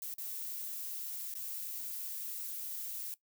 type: noise with dropouts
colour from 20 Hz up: violet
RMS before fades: -41 dBFS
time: 0.02-3.14 s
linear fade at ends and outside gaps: 1 ms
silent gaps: 0.14-0.182 / 1.34-1.352 s
effects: noise-tail reverb RT60 0.1 s tail -17 dB re dry